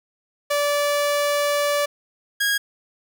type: tone pair in turn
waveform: sawtooth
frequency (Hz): 580 / 1640.5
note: D5 / G#6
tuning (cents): -22 / -22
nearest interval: octave + tritone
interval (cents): 1800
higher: second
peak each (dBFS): -15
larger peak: neither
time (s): 0.5-1.86 / 2.4-2.58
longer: first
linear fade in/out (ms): 10
effects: none